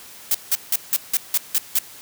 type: noise bursts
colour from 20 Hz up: blue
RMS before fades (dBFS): -18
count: 8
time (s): 0.31-1.788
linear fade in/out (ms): 2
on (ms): 36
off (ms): 170
effects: white hiss -42 dBFS RMS until 2.01 s + high-pass 60 Hz 12 dB/octave